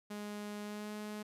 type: tone with pitch glide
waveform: sawtooth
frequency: 207.7 to 210.8 Hz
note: G#3 to G#3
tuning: 0 to +26 cents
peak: -37 dBFS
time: 0.1-1.23 s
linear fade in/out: 10 ms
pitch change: +26 cents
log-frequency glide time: 0.62-0.92 s
effects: resampled to 32000 Hz